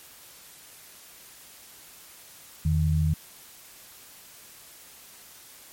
sine tone pair together, 82.41 / 155.56 Hz, E2 / D#3, 0 / 0 cents, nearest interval major seventh, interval 1100 cents, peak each -23 dBFS, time 2.65-3.14 s, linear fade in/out 5 ms, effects white hiss -49 dBFS RMS until 5.72 s + MP3 64 kbps

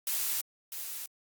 blue noise with echo, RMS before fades -31 dBFS, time 0.07-0.41 s, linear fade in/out 2 ms, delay 650 ms, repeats 1, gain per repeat -8 dB, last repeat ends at 1.06 s, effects Opus 48 kbps

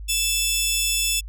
15% pulse tone pair together, 2644 / 3449 Hz, E7 / A7, +5 / -35 cents, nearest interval perfect fourth, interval 460 cents, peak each -16 / -16 dBFS, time 0.08-1.21 s, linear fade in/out 20 ms, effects added 51 Hz sine -32 dBFS peak until 1.28 s

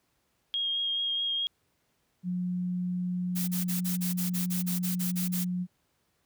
sine tone with vibrato, 3251 Hz, G#7, 38 cents flat, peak -27 dBFS, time 0.54-1.47 s, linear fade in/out 0 ms, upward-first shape triangle, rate 4.7 Hz, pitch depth 16 cents each way
sine tone, 179.7 Hz, F3, 50 cents sharp, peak -28 dBFS, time 2.23-5.67 s, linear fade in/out 50 ms
blue noise bursts, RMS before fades -34 dBFS, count 13, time 3.35-5.448 s, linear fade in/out 20 ms, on 130 ms, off 34 ms
effects pink hiss -73 dBFS RMS until 6.25 s + high-pass 60 Hz 12 dB/octave

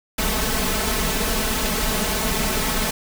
pink noise with comb filter, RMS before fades -22 dBFS, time 0.18-2.91 s, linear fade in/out 5 ms, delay 4.6 ms, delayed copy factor +1, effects none

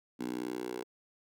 10% pulse tone with high-pass filter sweep, 61.5 Hz, B1, 7 cents flat, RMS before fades -38 dBFS, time 0.19-0.84 s, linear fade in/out 20 ms, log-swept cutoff 260 to 420 Hz, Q 3.1, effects none

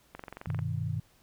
click train, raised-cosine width 0.5 ms, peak -26 dBFS, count 11, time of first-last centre 0.15-0.591 s, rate 22.7 Hz
sine chord, G augmented, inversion none, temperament equal, 98 / 123.47 / 155.56 Hz, G2 / B2 / D#3, 0 / 0 / 0 cents, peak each -34 dBFS, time 0.47-1 s, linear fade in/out 5 ms
effects pink hiss -64 dBFS RMS until 1.22 s

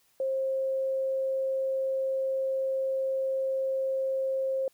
sine tone, 532 Hz, C5, 29 cents sharp, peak -26 dBFS, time 0.2-4.68 s, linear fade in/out 2 ms, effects white hiss -67 dBFS RMS until 4.73 s

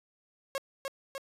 sawtooth tone with echo, 545 Hz, C#5, 29 cents flat, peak -27 dBFS, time 0.55-0.58 s, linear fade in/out 0 ms, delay 300 ms, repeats 2, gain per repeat -3 dB, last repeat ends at 1.18 s, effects resampled to 32000 Hz

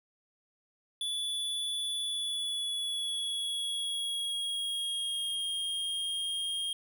square tone with pitch glide, 3447 to 3235 Hz, A7 to G#7, -36 to -46 cents, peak -32 dBFS, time 1.01-6.73 s, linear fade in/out 2 ms, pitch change -110 cents, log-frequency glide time 1.98-5.46 s, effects none

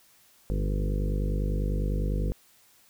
harmonic tone with a mistuned harmonic, 50 Hz, G1, 35 cents sharp, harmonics 1 / 2 / 3 / 4 / 5 / 6 / 7 / 8 / 9 / 10, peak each -26 / -34 / -34 / -38 / -41 / -44 / -42 / -45 / -41 / -42 dBFS, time 0.5-2.32 s, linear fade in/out 0 ms, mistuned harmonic 4, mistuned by +37 cents, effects white hiss -60 dBFS RMS until 2.89 s

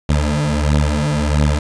20% pulse beating tone pair, 73.42 / 74.92 Hz, D2 / D2, 0 / +35 cents, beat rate 1.5 Hz, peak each -12 dBFS, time 0.09-1.59 s, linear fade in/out 5 ms, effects resampled to 22050 Hz + 7-bit

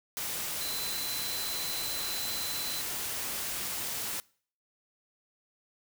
sine tone in noise, 4040 Hz, B7, 39 cents sharp, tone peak -37 dBFS, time 0.61-2.81 s, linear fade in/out 0 ms, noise white, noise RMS -35 dBFS, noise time 0.17-4.2 s, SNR -5 dB, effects noise-tail reverb RT60 0.5 s tail -24 dB re dry

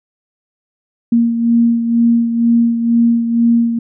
sine beating tone pair, 233.1 / 235.2 Hz, A#3 / A#3, 0 / +16 cents, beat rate 2.1 Hz, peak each -10 / -18 dBFS, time 1.12-3.79 s, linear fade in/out 5 ms, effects none

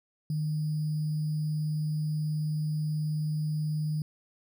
sine tone with sample-and-hold, 153.1 Hz, D#3, 28 cents flat, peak -27 dBFS, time 0.3-4.02 s, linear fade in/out 2 ms, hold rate 4900 Hz, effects none

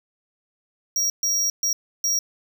square tone bursts at uneven times, 5660 Hz, F8, 22 cents sharp, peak -20 dBFS, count 4, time 0.96-1.1 / 1.23-1.5 / 1.63-1.73 / 2.04-2.19 s, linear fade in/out 2 ms, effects none

